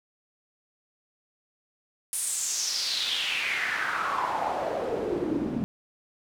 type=noise with band-pass filter sweep; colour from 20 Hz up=pink; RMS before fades=-29 dBFS; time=2.13-5.64 s; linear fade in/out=0 ms; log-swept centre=10000 to 220 Hz; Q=4.4; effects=none